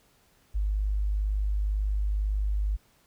sine tone, 51 Hz, G#1, 31 cents flat, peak -24 dBFS, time 0.54-2.77 s, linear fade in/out 20 ms, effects pink hiss -64 dBFS RMS until 3.06 s

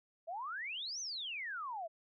sine exponential two-way sweep, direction up then down, 627 to 6272 to 627 Hz, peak -39 dBFS, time 0.27-1.88 s, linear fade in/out 20 ms, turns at 1 s, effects none

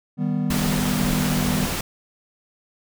triangle chord, Eb augmented, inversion none, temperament equal, 155.56 / 196 / 246.9 Hz, Eb3 / G3 / B3, 0 / 0 / 0 cents, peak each -23 dBFS, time 0.17-1.68 s, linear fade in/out 50 ms
pink noise, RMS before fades -26 dBFS, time 0.5-1.81 s, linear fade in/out 5 ms
effects none

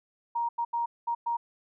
sine tone bursts at uneven times, 939 Hz, A#5, 12 cents sharp, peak -26 dBFS, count 5, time 0.35-0.49 / 0.58-0.65 / 0.73-0.86 / 1.07-1.15 / 1.26-1.37 s, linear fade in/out 10 ms, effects none

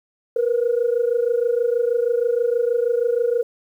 sine tone pair together, 467.6 / 493.9 Hz, A#4 / B4, +5 / 0 cents, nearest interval minor second, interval 95 cents, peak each -18 / -20 dBFS, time 0.36-3.43 s, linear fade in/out 5 ms, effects tanh soft clip ceiling -11 dBFS + 9-bit

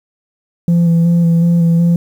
sine tone with vibrato, 169.3 Hz, E3, 46 cents sharp, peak -5 dBFS, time 0.68-1.96 s, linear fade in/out 2 ms, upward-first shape square, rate 2.7 Hz, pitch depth 18 cents each way, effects tanh soft clip ceiling -7 dBFS + 7-bit

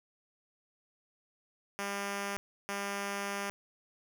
5% pulse tone bursts at uneven times, 200 Hz, G3, 35 cents sharp, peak -23 dBFS, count 2, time 1.79-2.37 / 2.69-3.5 s, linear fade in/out 0 ms, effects none

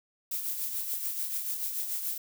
violet noise with tremolo, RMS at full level -31 dBFS, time 0.31-2.18 s, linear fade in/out 5 ms, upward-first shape triangle, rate 6.9 Hz, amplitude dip 55%, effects none

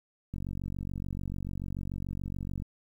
click train, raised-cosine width 5 ms, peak -24 dBFS, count 108, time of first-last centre 0.34-2.621 s, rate 46.9 Hz, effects 10-bit

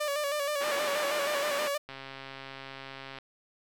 sawtooth tone with vibrato, 581 Hz, D5, 19 cents flat, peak -25 dBFS, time 0-1.78 s, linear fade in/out 10 ms, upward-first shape square, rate 6.3 Hz, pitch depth 49 cents each way
white band-pass noise, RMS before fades -36 dBFS, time 0.6-1.69 s, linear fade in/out 20 ms, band 320 to 2100 Hz, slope 12 dB/octave
click train, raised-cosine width 0.3 ms, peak -26 dBFS, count 176, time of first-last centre 1.89-3.186 s, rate 135 Hz
effects none

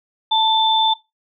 sine tone pair together, 884 / 3542 Hz, A5 / A7, +8 / +11 cents, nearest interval 2 octaves, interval 2403 cents, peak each -16 dBFS, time 0.31-0.94 s, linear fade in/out 10 ms, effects noise-tail reverb RT60 0.2 s tail -17 dB re dry

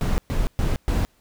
brown noise bursts, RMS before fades -21 dBFS, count 4, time 0.01-1.05 s, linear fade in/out 0 ms, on 170 ms, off 120 ms, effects pink hiss -62 dBFS RMS until 1.2 s

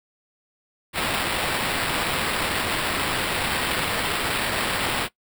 white noise with sample-and-hold, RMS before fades -25 dBFS, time 0.93-5.09 s, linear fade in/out 50 ms, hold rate 6300 Hz, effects noise-tail reverb RT60 0.1 s tail -19 dB re dry

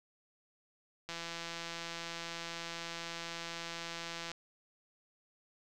click train, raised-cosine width 0.2 ms, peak -24 dBFS, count 543, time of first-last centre 1.09-4.316 s, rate 168 Hz, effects none

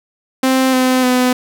sawtooth tone with pitch steps, 261.6 / 256.5 / 251.5 Hz, C4 / C4 / B3, 0 / -34 / +32 cents, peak -7 dBFS, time 0.43-1.33 s, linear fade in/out 5 ms, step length 300 ms, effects none

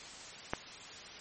click, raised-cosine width 0.5 ms, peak -16 dBFS, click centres 0.535 s, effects white hiss -48 dBFS RMS until 1.2 s + MP3 32 kbps

